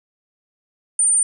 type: tone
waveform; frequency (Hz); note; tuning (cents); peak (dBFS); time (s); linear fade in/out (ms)
sine; 9010; C#9; +27; -13; 0.99-1.23; 2
effects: none